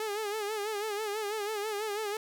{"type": "tone with vibrato", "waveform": "sawtooth", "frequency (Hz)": 421.5, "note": "G#4", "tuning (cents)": 26, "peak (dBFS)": -28, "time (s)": [0, 2.17], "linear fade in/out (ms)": 2, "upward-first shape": "sine", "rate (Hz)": 6.1, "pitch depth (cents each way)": 82, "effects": []}